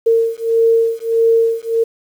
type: beating tone pair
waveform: sine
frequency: 455.6 / 457.2 Hz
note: A#4 / A#4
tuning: -40 / -34 cents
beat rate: 1.6 Hz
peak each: -14 / -14 dBFS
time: 0.06-1.84 s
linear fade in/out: 10 ms
effects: 7-bit